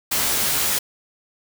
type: noise with comb filter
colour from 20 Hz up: white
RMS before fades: -21 dBFS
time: 0.11-0.79 s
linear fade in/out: 10 ms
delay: 14 ms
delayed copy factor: +0.55
effects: none